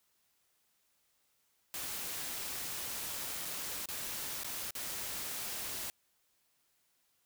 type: noise with dropouts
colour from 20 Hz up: white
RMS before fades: -40 dBFS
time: 1.74-5.9 s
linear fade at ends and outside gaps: 0 ms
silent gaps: 3.449-3.453 / 3.857-3.887 / 4.434-4.445 / 4.707-4.752 s
effects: white hiss -75 dBFS RMS until 7.25 s